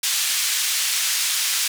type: band-pass noise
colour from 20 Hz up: white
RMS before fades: -22 dBFS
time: 0.03-1.68 s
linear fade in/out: 5 ms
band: 2000 to 8600 Hz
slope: 12 dB/octave
effects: none